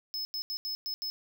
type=tone bursts at uneven times; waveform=square; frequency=5200 Hz; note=E8; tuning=24 cents flat; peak=-33 dBFS; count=6; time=0.14-0.25 / 0.34-0.42 / 0.5-0.57 / 0.65-0.75 / 0.86-0.94 / 1.02-1.1 s; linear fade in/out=0 ms; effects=none